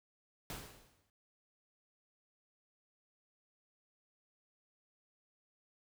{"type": "noise with exponential decay", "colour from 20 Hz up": "pink", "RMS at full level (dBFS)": -42, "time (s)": [0.5, 1.1], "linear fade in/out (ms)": 1, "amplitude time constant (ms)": 130, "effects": []}